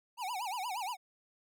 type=tone with vibrato; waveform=square; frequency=855 Hz; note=A5; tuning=50 cents flat; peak=-36 dBFS; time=0.17-0.97 s; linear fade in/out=50 ms; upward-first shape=sine; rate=8.5 Hz; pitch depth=270 cents each way; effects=none